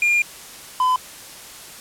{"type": "tone pair in turn", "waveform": "triangle", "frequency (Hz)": [2407, 1012], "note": ["D7", "B5"], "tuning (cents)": [42, 42], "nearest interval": "octave + minor third", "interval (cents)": 1500, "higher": "first", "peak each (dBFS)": -13, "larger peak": "neither", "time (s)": [[0.02, 0.22], [0.8, 0.96]], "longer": "first", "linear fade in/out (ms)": 2, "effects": ["white hiss -39 dBFS RMS until 1.8 s", "low-pass 12000 Hz 12 dB/octave"]}